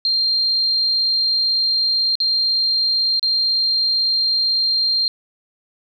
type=tone with dropouts; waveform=sine; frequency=4186 Hz; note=C8; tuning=in tune; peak=-15 dBFS; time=0.05-5.08 s; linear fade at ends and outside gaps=1 ms; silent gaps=2.154-2.202 / 3.195-3.228 s; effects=9-bit